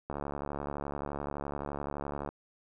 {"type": "click train", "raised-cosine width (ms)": 1, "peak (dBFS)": -22, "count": 158, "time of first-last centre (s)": [0.1, 2.29], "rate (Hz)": 71.7, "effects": []}